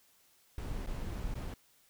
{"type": "noise with dropouts", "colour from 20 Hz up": "brown", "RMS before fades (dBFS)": -38, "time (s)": [0.58, 1.54], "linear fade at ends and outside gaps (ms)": 2, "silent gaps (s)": [[0.863, 0.872], [1.341, 1.353]], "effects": ["white hiss -67 dBFS RMS until 1.89 s"]}